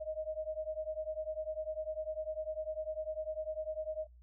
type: beating tone pair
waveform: sine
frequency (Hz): 620 / 630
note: D#5 / D#5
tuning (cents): -6 / +21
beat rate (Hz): 10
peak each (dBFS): -39 / -40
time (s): 0-4.07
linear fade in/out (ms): 20
effects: noise-tail reverb RT60 0.2 s tail -25 dB re dry + added 60 Hz sine -55 dBFS peak until 4.22 s